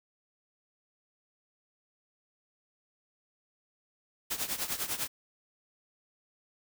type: noise with tremolo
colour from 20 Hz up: white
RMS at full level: -31 dBFS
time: 4.3-5.08 s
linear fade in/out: 10 ms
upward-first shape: triangle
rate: 10 Hz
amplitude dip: 85%
effects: none